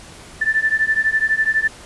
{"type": "beating tone pair", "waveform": "sine", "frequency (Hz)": [1759, 1771], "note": ["A6", "A6"], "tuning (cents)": [-1, 11], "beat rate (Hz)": 12, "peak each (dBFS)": [-18, -18], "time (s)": [0.41, 1.68], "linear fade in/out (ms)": 10, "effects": ["pink hiss -40 dBFS RMS until 1.85 s", "resampled to 24000 Hz"]}